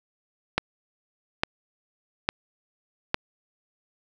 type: click train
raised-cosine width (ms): 0.3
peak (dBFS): -5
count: 4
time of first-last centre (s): 0.58-3.144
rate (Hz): 1.17
effects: none